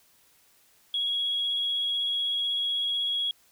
triangle tone with vibrato, 3322 Hz, G#7, in tune, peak -22 dBFS, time 0.94-3.31 s, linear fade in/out 2 ms, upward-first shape sine, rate 16 Hz, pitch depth 11 cents each way, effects tanh soft clip ceiling -23 dBFS + white hiss -62 dBFS RMS until 3.51 s

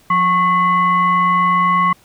sine tone with frequency modulation, 1100 Hz, C#6, 14 cents flat, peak -11 dBFS, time 0.1-1.93 s, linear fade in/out 5 ms, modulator 923 Hz, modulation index 0.61, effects pink hiss -51 dBFS RMS until 2.04 s

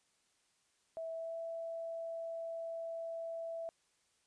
sine tone with pitch glide, 654 to 662 Hz, E5 to E5, -14 to +7 cents, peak -39 dBFS, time 0.97-3.69 s, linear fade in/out 0 ms, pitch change +21 cents, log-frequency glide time 1.12-1.37 s, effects white hiss -75 dBFS RMS until 4.26 s + resampled to 22050 Hz

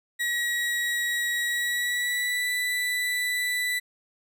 35% pulse tone with pitch glide, 1912 to 1979.4 Hz, A#6 to B6, +43 to +3 cents, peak -23 dBFS, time 0.19-3.8 s, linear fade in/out 20 ms, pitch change +60 cents, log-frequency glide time 1.45-2.51 s, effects none

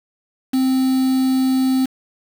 triangle tone with quantisation, 261.6 Hz, C4, in tune, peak -12 dBFS, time 0.53-1.86 s, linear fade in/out 10 ms, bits 5, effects none

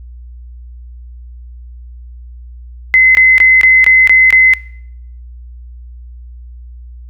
sine tone bursts, 2047 Hz, C7, 38 cents flat, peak -3 dBFS, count 7, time 2.94-4.536 s, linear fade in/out 0 ms, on 210 ms, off 21 ms, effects noise-tail reverb RT60 0.7 s tail -22 dB re dry + added 60 Hz sine -29 dBFS peak until 7.09 s

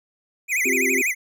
square tone with vibrato, 2231 Hz, C#7, 11 cents sharp, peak -20 dBFS, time 0.48-1.15 s, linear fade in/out 50 ms, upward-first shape sine, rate 12 Hz, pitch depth 210 cents each way
sine chord, C suspended fourth, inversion none, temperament equal with one note detuned, 261.6 / 353.3 / 392 Hz, C4 / F4 / G4, 0 / +20 / 0 cents, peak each -26 / -28 / -26 dBFS, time 0.65-1.02 s, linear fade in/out 10 ms
effects none

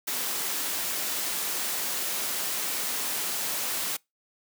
white noise, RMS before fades -30 dBFS, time 0.07-3.97 s, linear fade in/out 10 ms, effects noise-tail reverb RT60 0.2 s tail -25 dB re dry + high-pass 200 Hz 12 dB/octave

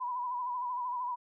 sine tone with vibrato, 987.8 Hz, B5, in tune, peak -32 dBFS, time 0-1.16 s, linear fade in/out 20 ms, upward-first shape sine, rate 13 Hz, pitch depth 53 cents each way, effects none

